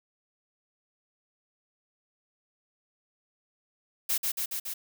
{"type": "noise with echo", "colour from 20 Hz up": "blue", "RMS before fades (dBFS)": -27, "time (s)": [4.09, 4.18], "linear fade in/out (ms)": 10, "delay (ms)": 140, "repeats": 4, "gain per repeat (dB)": -2, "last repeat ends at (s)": 4.74, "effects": []}